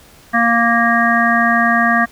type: harmonic tone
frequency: 233.1 Hz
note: A#3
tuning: in tune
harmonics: 1 / 3 / 5 / 7 / 8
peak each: -17 / -17 / -17 / -17 / -17 dBFS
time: 0.33-2.06 s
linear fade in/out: 20 ms
effects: pink hiss -45 dBFS RMS until 2.11 s